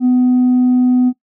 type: tone with tanh clipping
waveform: triangle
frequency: 250.6 Hz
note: B3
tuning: 25 cents sharp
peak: -9 dBFS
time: 0-1.13 s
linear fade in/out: 50 ms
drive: 6 dB
effects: noise-tail reverb RT60 0.1 s tail -18 dB re dry